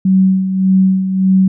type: tone with tremolo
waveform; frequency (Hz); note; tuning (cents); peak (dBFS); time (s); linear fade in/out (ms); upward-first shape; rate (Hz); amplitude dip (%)
sine; 189.3; F#3; +40; -6; 0.05-1.48; 5; sine; 1.7; 60
effects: none